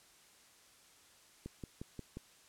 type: click train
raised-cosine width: 3 ms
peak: -30 dBFS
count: 5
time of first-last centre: 1.46-2.17 s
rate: 5.63 Hz
effects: white hiss -63 dBFS RMS until 2.48 s + low-pass 10000 Hz 12 dB/octave